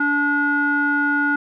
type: tone with low-pass filter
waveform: square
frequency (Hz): 288.9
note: D4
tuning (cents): -28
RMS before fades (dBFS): -19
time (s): 0-1.36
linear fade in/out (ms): 5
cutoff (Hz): 1400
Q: 9.4
effects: none